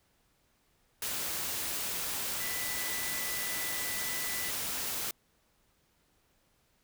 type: tone in noise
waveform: sine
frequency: 1985 Hz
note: B6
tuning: 8 cents sharp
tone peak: -40 dBFS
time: 2.4-4.5 s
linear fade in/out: 2 ms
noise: white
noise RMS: -35 dBFS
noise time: 1.02-5.11 s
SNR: -8 dB
effects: pink hiss -71 dBFS RMS until 6.83 s